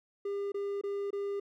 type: tone bursts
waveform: triangle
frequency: 401.5 Hz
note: G4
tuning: 41 cents sharp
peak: -30 dBFS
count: 4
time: 0.25-1.399 s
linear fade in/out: 5 ms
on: 270 ms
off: 23 ms
effects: none